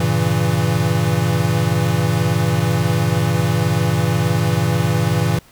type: chord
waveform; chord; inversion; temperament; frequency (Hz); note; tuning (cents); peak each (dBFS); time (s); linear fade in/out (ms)
square; G diminished seventh; none; equal; 98 / 116.54 / 138.59 / 164.81; G2 / Bb2 / Db3 / Fb3; 0 / 0 / 0 / 0; -23 / -20 / -23 / -20; 0-5.39; 5
effects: pink hiss -49 dBFS RMS until 5.51 s